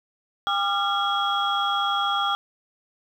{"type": "tone cluster", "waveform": "sine", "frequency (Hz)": [802, 1197, 1377, 3316], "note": ["G5", "D6", "F6", "G#7"], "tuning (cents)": [39, 33, -25, -3], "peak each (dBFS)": -26, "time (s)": [0.47, 2.35], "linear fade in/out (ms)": 0, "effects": ["tanh soft clip ceiling -13 dBFS", "9-bit"]}